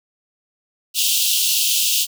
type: high-pass noise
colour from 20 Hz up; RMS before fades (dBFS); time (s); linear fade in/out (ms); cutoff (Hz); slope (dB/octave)
pink; -18; 0.94-2.07; 50; 2700; 96
effects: none